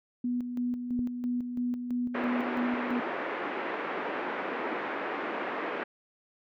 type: tone with tremolo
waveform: sine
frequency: 245.2 Hz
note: B3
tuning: 12 cents flat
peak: -27 dBFS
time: 0.24-3 s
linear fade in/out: 5 ms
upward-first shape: square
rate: 3 Hz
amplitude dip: 50%
type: click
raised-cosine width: 3 ms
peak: -26 dBFS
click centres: 0.992 s
type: band-pass noise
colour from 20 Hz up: pink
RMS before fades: -34 dBFS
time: 2.14-5.84 s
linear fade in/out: 10 ms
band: 280 to 2200 Hz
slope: 24 dB/octave
effects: none